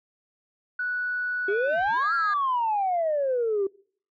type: tone with pitch glide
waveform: sine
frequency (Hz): 1476 to 1647.2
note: F#6 to G#6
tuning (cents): -5 to -15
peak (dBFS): -25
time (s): 0.79-2.34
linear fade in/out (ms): 5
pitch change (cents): +190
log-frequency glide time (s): 1.63-2.01
type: exponential two-way sweep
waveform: sine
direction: up then down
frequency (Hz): 381.3 to 1402 to 381.3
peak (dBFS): -21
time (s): 1.48-3.67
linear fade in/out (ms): 5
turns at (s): 2.14
effects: noise-tail reverb RT60 0.5 s tail -23 dB re dry + tanh soft clip ceiling -18 dBFS